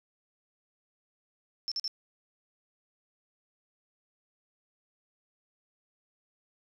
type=tone bursts; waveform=sine; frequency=5350 Hz; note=E8; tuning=25 cents sharp; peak=-30 dBFS; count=3; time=1.68-1.878 s; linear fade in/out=0 ms; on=36 ms; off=45 ms; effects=none